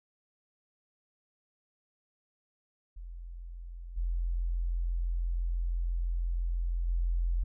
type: tone with level steps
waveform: sine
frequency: 43 Hz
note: F1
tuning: 26 cents flat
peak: -40 / -28 / -26 dBFS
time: 2.96-7.44 s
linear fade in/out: 10 ms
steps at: 3.96 / 6.87 s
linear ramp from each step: 20 ms
effects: none